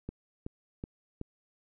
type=click train; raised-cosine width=3 ms; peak=-24 dBFS; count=4; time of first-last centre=0.09-1.214 s; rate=2.67 Hz; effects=none